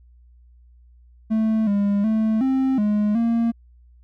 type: tone with pitch steps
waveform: triangle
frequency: 220 / 202.1 / 219.5 / 264.3 / 209.1 / 231.4 Hz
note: A3 / G#3 / A3 / C4 / G#3 / A#3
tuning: 0 / -47 / -4 / +18 / +12 / -13 cents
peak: -15 dBFS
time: 1.3-3.52 s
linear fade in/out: 20 ms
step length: 370 ms
effects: added 60 Hz sine -48 dBFS peak until 4.03 s